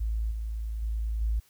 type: tone with level steps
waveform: sine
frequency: 54.9 Hz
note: A1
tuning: 3 cents flat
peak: -26 / -30 / -27 / -24 dBFS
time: 0-1.4 s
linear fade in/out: 10 ms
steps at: 0.31 / 0.82 / 1.21 s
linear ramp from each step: 5 ms
effects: white hiss -63 dBFS RMS until 1.49 s